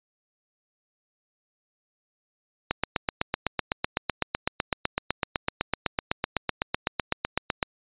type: click train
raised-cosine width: 0.3 ms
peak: -7 dBFS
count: 40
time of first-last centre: 2.71-7.628 s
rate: 7.93 Hz
effects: resampled to 8000 Hz